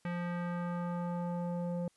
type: tone with low-pass filter sweep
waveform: square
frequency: 174.61 Hz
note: F3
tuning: in tune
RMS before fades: -36 dBFS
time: 0.05-1.88 s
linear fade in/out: 2 ms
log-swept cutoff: 2100 to 580 Hz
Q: 1.8
effects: white hiss -71 dBFS RMS until 1.96 s + resampled to 24000 Hz